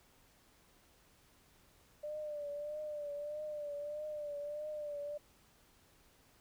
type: tone with vibrato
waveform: sine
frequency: 593 Hz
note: D5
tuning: 17 cents sharp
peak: -39 dBFS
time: 2.03-5.18 s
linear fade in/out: 10 ms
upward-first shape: triangle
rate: 1.6 Hz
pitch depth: 55 cents each way
effects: pink hiss -67 dBFS RMS until 6.4 s